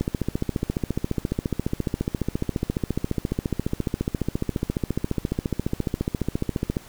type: click train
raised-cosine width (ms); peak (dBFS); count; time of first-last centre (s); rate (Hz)
3; -10; 99; 0.01-6.769; 14.5
effects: pink hiss -47 dBFS RMS until 6.88 s